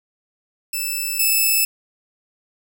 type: tone pair in turn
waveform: 5% pulse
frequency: 2637 / 2622 Hz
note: E7 / E7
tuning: 0 / -10 cents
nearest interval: unison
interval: 10 cents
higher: first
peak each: -13 / -6 dBFS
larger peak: second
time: 0.73-1.19 / 1.19-1.65 s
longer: neither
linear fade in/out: 5 ms
effects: none